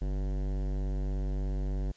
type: tone with hard clipping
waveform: sine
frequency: 48.37 Hz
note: G1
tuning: 22 cents flat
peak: -31 dBFS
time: 0.01-1.92 s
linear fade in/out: 10 ms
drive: 18 dB
effects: white hiss -63 dBFS RMS until 1.96 s + resampled to 16000 Hz